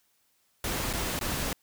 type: noise with dropouts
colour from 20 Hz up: pink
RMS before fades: -31 dBFS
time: 0.64-1.53 s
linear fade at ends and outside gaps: 2 ms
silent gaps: 0.93-0.935 / 1.191-1.211 s
effects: white hiss -70 dBFS RMS until 1.62 s